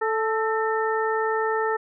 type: harmonic tone with a mistuned harmonic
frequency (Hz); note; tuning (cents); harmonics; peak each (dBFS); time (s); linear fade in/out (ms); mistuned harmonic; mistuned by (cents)
440; A4; 0; 1 / 2 / 3 / 4; -24 / -27 / -29 / -30; 0.01-1.77; 10; 4; +48
effects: none